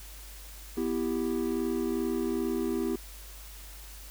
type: chord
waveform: triangle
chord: E minor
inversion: second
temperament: equal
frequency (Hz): 246.9 / 329.6 / 392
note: B3 / E4 / G4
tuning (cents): 0 / 0 / 0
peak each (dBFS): -30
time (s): 0.77-2.96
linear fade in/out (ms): 5
effects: added 50 Hz sine -45 dBFS peak until 4.1 s + white hiss -49 dBFS RMS until 4.1 s